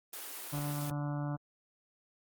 white high-pass noise, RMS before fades -43 dBFS, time 0.13-0.9 s, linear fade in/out 2 ms, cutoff 270 Hz, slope 96 dB/octave
harmonic tone, 145.7 Hz, D3, 13 cents flat, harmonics 1 / 2 / 4 / 5 / 6 / 7 / 8 / 9 / 10, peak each -34 / -40 / -46 / -48 / -50 / -51 / -52 / -53 / -54 dBFS, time 0.52-1.37 s, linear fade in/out 20 ms
effects Opus 24 kbps

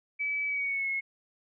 sine tone with pitch glide, 2294 to 2175 Hz, D7 to C#7, -41 to -33 cents, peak -28 dBFS, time 0.19-1.01 s, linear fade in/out 20 ms, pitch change -92 cents, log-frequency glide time 0.47-0.89 s, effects none

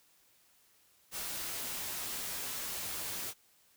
white noise with comb filter, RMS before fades -39 dBFS, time 1.11-3.34 s, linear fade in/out 50 ms, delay 14 ms, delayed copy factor -0.5, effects white hiss -67 dBFS RMS until 3.76 s

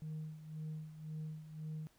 sine tone with tremolo, 155.56 Hz, D#3, in tune, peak -38 dBFS, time 0.02-1.87 s, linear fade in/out 0 ms, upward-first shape sine, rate 1.9 Hz, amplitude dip 75%, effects tanh soft clip ceiling -38 dBFS + pink hiss -71 dBFS RMS until 1.98 s

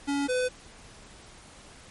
square tone pair in turn, 282.4 / 503.2 Hz, C#4 / B4, +32 / +32 cents, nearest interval minor seventh, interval 1000 cents, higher second, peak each -26 / -25 dBFS, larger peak second, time 0.07-0.28 / 0.28-0.49 s, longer neither, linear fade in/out 20 ms, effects pink hiss -50 dBFS RMS until 1.9 s + MP3 48 kbps

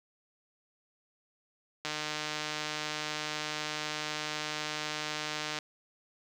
click train, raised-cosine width 0.2 ms, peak -17 dBFS, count 569, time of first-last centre 1.85-5.587 s, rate 152 Hz, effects high-pass 100 Hz 12 dB/octave + 9-bit

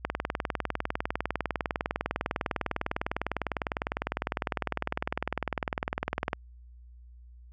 click train, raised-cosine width 0.5 ms, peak -13 dBFS, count 126, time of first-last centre 0.05-6.331 s, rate 19.9 Hz, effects added 60 Hz sine -48 dBFS peak until 7.52 s

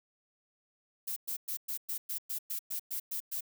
violet noise bursts, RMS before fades -36 dBFS, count 12, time 1.07-3.408 s, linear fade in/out 10 ms, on 94 ms, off 110 ms, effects none

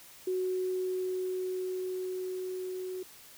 sine tone with level ramp, 370 Hz, F#4, in tune, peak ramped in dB -28 to -35 dBFS, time 0.27-3.03 s, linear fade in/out 5 ms, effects white hiss -53 dBFS RMS until 3.37 s

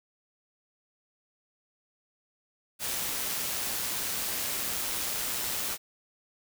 white noise with amplitude modulation, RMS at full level -31 dBFS, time 2.79-5.78 s, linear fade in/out 50 ms, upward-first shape sine, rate 123 Hz, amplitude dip 25%, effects none

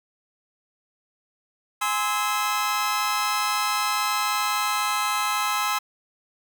sawtooth chord, Ab augmented, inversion none, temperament just, 830.6 / 1038.3 / 1297.8 Hz, Ab5 / C6 / E6, 0 / -14 / -27 cents, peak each -25 / -23 / -22 dBFS, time 1.81-5.79 s, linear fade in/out 10 ms, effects none

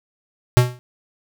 square tone with exponential decay, 123.7 Hz, B2, 3 cents sharp, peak -6 dBFS, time 0.57-0.79 s, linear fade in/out 0 ms, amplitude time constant 47 ms, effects none

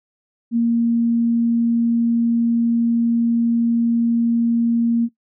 sine tone, 233.1 Hz, A#3, in tune, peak -14 dBFS, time 0.51-5.09 s, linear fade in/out 50 ms, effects noise-tail reverb RT60 0.1 s tail -18 dB re dry

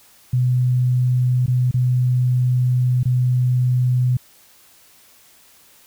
sine tone with dropouts, 125.4 Hz, B2, 27 cents sharp, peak -14 dBFS, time 0.33-4.17 s, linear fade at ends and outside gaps 5 ms, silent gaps 1.462-1.479 / 1.712-1.741 / 3.032-3.054 s, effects white hiss -51 dBFS RMS until 5.86 s

